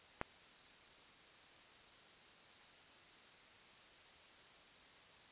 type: click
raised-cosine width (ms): 0.5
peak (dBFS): -22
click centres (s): 0.214
effects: white hiss -61 dBFS RMS until 5.31 s + resampled to 8000 Hz